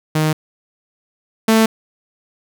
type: tone pair in turn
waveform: sawtooth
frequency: 155.4 / 222.1 Hz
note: D#3 / A3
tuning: -2 / +16 cents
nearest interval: tritone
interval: 618 cents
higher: second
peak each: -10 / -6 dBFS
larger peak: second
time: 0.15-0.33 / 1.48-1.66 s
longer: neither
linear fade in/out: 5 ms
effects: none